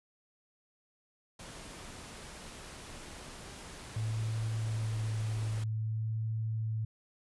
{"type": "noise", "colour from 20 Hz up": "pink", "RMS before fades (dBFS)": -47, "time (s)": [1.39, 5.64], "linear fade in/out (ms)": 5}
{"type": "tone with vibrato", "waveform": "sine", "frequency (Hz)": 110, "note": "A2", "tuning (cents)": 0, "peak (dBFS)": -31, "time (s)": [3.96, 6.85], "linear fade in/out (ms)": 5, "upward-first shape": "sine", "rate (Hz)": 0.52, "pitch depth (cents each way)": 14}
{"effects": ["resampled to 24000 Hz"]}